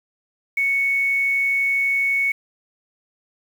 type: tone with quantisation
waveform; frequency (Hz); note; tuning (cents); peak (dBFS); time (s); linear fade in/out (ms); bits
sine; 2217; C#7; 0; -17; 0.57-2.32; 5; 7
effects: none